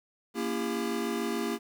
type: chord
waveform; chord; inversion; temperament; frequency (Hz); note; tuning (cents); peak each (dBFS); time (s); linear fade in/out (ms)
square; A# diminished seventh; none; just; 233.1 / 279.7 / 335.6 / 402.8; A#3 / C#4 / E4 / G4; 0 / +16 / +31 / +47; -34 / -39 / -36 / -35; 0.34-1.59; 50
effects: 10-bit